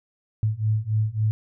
sine beating tone pair, 106.5 / 110.1 Hz, G#2 / A2, +44 / +2 cents, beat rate 3.6 Hz, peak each -24 / -23 dBFS, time 0.43-1.31 s, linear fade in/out 0 ms, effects none

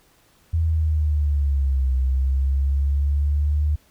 sine linear two-way sweep, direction down then up, 82.41 to 64.5 to 75.2 Hz, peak -17 dBFS, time 0.53-3.76 s, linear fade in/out 10 ms, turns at 1.94 s, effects pink hiss -58 dBFS RMS until 3.9 s

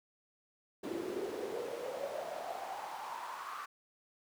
brown noise with high-pass filter sweep, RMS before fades -41 dBFS, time 0.83-3.66 s, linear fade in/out 10 ms, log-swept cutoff 320 to 1200 Hz, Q 6, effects none

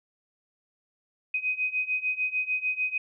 sine beating tone pair, 2506 / 2512.7 Hz, D#7 / D#7, +12 / +16 cents, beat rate 6.7 Hz, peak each -30 / -28 dBFS, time 1.34-2.98 s, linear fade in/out 5 ms, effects none

